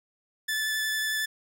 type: tone with vibrato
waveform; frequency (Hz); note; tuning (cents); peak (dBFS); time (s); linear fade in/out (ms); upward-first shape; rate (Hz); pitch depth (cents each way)
sawtooth; 1744; A6; -16; -23; 0.48-1.26; 10; sine; 11; 10
effects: none